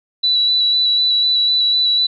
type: tone with vibrato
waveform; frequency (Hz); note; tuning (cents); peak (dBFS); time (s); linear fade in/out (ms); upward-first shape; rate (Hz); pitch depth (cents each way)
sine; 3951; B7; 0; -12; 0.23-2.07; 10; square; 4; 12
effects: none